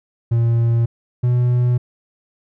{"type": "tone pair in turn", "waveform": "triangle", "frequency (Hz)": [116.54, 122.92], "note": ["A#2", "B2"], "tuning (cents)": [0, -8], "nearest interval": "minor second", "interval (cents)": 92, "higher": "second", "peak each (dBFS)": -11, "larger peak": "neither", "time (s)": [[0.31, 0.86], [1.23, 1.78]], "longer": "neither", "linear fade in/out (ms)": 10, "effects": []}